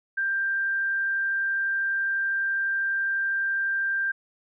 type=tone; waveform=sine; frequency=1583 Hz; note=G6; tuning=17 cents sharp; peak=-23 dBFS; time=0.17-4.12 s; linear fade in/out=10 ms; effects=none